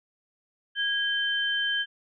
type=tone pair together; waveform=sine; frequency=1642 / 3100 Hz; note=G#6 / G7; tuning=-20 / -20 cents; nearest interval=major seventh; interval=1100 cents; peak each=-27 dBFS; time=0.75-1.86 s; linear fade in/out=50 ms; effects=none